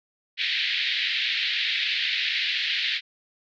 white band-pass noise, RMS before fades -26 dBFS, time 0.37-3.01 s, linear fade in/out 50 ms, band 1800 to 4100 Hz, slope 48 dB/octave, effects none

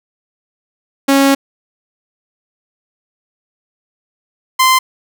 sawtooth tone pair in turn, 274.9 / 1037.9 Hz, C#4 / C6, -14 / -14 cents, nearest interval octave + major seventh, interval 2300 cents, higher second, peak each -4 dBFS, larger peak neither, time 1.08-1.35 / 4.59-4.79 s, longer first, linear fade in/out 10 ms, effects none

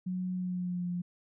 sine tone with pitch glide, 183.1 to 176.56 Hz, F#3 to F3, -18 to +19 cents, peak -31 dBFS, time 0.06-1.02 s, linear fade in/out 10 ms, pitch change -63 cents, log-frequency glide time 0.34-0.89 s, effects none

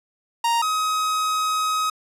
45% pulse tone pair in turn, 933 / 1265.7 Hz, A#5 / D#6, +1 / +29 cents, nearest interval perfect fourth, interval 528 cents, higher second, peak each -18 / -20 dBFS, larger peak first, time 0.44-0.62 / 0.62-1.9 s, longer second, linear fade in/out 5 ms, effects low-pass 12000 Hz 12 dB/octave

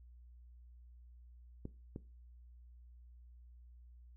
clicks, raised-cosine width 3 ms, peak -30 dBFS, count 2, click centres 1.654 / 1.961 s, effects noise-tail reverb RT60 0.3 s tail -18 dB re dry + added 60 Hz sine -55 dBFS peak until 4.16 s

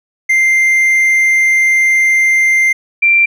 triangle / sine tone pair in turn, 2093 / 2360 Hz, C7 / D7, 0 / +8 cents, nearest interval major second, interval 208 cents, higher second, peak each -6 dBFS, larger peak neither, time 0.29-2.73 / 3.02-3.26 s, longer first, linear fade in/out 10 ms, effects none

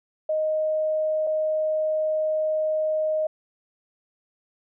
sine tone pair in turn, 622.3 / 622.3 Hz, D#5 / D#5, 0 / 0 cents, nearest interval unison, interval 0 cents, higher neither, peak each -21 dBFS, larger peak neither, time 0.29-1.27 / 1.27-3.27 s, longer second, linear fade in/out 5 ms, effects none

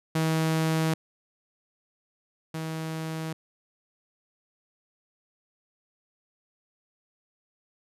sawtooth tone pair in turn, 160 / 160 Hz, D#3 / D#3, +49 / +49 cents, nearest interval unison, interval 0 cents, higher neither, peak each -19 / -27 dBFS, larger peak first, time 0.15-0.94 / 2.54-3.33 s, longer neither, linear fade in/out 5 ms, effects resampled to 32000 Hz

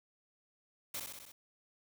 white noise with echo, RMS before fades -40 dBFS, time 0.94-1 s, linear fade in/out 5 ms, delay 64 ms, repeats 5, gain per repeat -3 dB, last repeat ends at 1.32 s, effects none

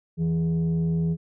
sine tone with frequency modulation, 164.81 Hz, E3, in tune, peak -20 dBFS, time 0.17-1.17 s, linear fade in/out 50 ms, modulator 249 Hz, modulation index 0.36, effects tanh soft clip ceiling -16 dBFS

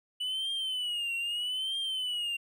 triangle tone with vibrato, 2960 Hz, F#7, in tune, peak -29 dBFS, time 0.2-2.37 s, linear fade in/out 10 ms, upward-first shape triangle, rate 0.79 Hz, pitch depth 140 cents each way, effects none

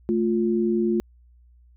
sine tone pair together, 220 / 350.9 Hz, A3 / F4, 0 / +8 cents, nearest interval minor sixth, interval 808 cents, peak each -22 dBFS, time 0.09-1 s, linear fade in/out 0 ms, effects added 60 Hz sine -51 dBFS peak until 1.76 s

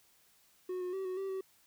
triangle tone with pitch steps, 366.3 / 361.4 / 383.7 / 369.6 / 387.7 / 381.2 Hz, F#4 / F#4 / G4 / F#4 / G4 / G4, -17 / -41 / -37 / -2 / -19 / -48 cents, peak -33 dBFS, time 0.69-1.41 s, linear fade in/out 5 ms, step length 120 ms, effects white hiss -67 dBFS RMS until 1.66 s

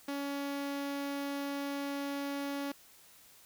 sawtooth tone with notch filter, 281.3 Hz, C#4, 26 cents sharp, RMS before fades -37 dBFS, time 0.08-2.72 s, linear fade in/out 5 ms, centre 8100 Hz, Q 1.8, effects white hiss -59 dBFS RMS until 3.45 s

